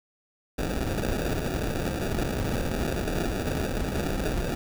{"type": "noise with sample-and-hold", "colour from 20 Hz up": "pink", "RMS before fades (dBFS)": -28, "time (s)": [0.58, 4.55], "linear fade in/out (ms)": 5, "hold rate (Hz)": 1050, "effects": []}